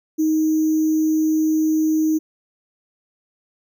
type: tone with sample-and-hold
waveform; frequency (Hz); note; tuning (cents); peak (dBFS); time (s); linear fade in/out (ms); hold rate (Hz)
sine; 313.6; D#4; +14; -15; 0.18-2.19; 20; 6300
effects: none